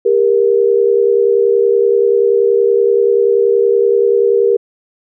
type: tone pair together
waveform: sine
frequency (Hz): 400 / 470.5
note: G4 / A#4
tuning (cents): +35 / +16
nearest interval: minor third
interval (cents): 281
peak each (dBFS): -11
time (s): 0.05-4.57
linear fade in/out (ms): 10
effects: none